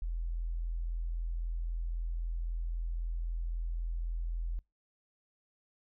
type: tone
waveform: sine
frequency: 41.9 Hz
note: E1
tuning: 29 cents sharp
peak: -32 dBFS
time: 0.02-4.59 s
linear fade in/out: 0 ms
effects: noise-tail reverb RT60 0.2 s tail -25 dB re dry